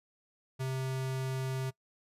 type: tone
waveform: square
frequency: 131.6 Hz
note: C3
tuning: 10 cents sharp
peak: -33 dBFS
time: 0.59-1.71 s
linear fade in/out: 20 ms
effects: noise-tail reverb RT60 0.1 s tail -21 dB re dry + resampled to 32000 Hz